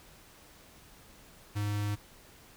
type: tone with notch filter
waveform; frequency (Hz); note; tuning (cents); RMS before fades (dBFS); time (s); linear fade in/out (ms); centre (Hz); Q
square; 103.3; G#2; -9; -32; 1.55-1.96; 20; 580; 1.6
effects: pink hiss -56 dBFS RMS until 2.56 s